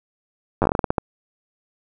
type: slowing click train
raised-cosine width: 1 ms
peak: -4 dBFS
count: 12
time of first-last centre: 0.62-0.982 s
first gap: 9 ms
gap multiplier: 1.24
effects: none